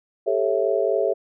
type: chord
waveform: sine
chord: A dominant seventh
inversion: third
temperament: just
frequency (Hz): 396 / 440 / 550 / 660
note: G4 / A4 / C#5 / E5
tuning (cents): +18 / 0 / -14 / +2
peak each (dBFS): -24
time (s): 0.26-1.14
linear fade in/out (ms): 20
effects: none